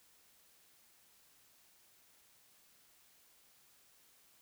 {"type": "silence", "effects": ["white hiss -67 dBFS RMS until 4.41 s"]}